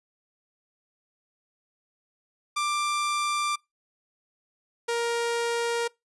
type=tone pair in turn; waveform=sawtooth; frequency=1182 / 469.1 Hz; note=D6 / A#4; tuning=+11 / +11 cents; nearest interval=octave + major third; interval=1600 cents; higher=first; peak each=-21 / -21 dBFS; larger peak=neither; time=2.56-3.56 / 4.88-5.88 s; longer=neither; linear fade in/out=10 ms; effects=noise-tail reverb RT60 0.2 s tail -25 dB re dry + resampled to 24000 Hz